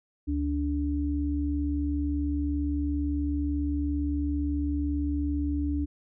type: tone pair together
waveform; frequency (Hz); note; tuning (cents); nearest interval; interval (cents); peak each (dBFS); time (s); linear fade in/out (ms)
sine; 72.54 / 290.4; D2 / D4; -21 / -19; 2 octaves; 2402; -28; 0.27-5.86; 20
effects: none